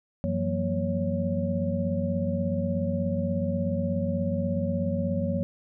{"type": "tone cluster", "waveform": "sine", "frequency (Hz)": [94.1, 170.9, 187.5, 235.3, 556], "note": ["F#2", "F3", "F#3", "A#3", "C#5"], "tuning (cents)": [30, -37, 23, 16, 5], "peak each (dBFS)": -31, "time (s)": [0.24, 5.43], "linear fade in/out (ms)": 0, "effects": []}